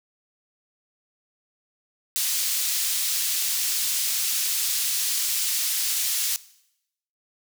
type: high-pass noise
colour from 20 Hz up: pink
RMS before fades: -25 dBFS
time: 2.16-6.36 s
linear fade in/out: 0 ms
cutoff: 4400 Hz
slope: 12 dB/octave
effects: noise-tail reverb RT60 0.8 s tail -19 dB re dry